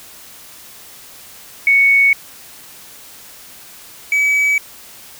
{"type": "tone pair in turn", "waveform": ["sine", "triangle"], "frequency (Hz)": [2221, 2282], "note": ["C#7", "C#7"], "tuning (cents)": [3, 50], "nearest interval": "unison", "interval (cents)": 47, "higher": "second", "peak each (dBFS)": [-8, -10], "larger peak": "first", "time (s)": [[1.67, 2.13], [4.12, 4.58]], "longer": "neither", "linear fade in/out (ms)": 2, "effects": ["white hiss -39 dBFS RMS until 5.19 s"]}